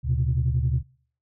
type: tone cluster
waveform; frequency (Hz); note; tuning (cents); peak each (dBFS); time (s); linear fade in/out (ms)
sine; 74.3 / 120.8 / 131.9; D2 / B2 / C3; +21 / -38 / +14; -24; 0.03-0.83; 50
effects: noise-tail reverb RT60 0.5 s tail -23 dB re dry + tanh soft clip ceiling -13 dBFS